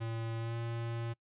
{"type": "tone with pitch glide", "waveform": "square", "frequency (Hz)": [114.1, 116.23], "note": ["A#2", "A#2"], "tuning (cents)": [-37, -5], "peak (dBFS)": -36, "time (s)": [0, 1.14], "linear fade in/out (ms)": 20, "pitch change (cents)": 32, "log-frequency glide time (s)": [0.38, 0.56], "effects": ["noise-tail reverb RT60 0.1 s tail -24 dB re dry", "resampled to 8000 Hz"]}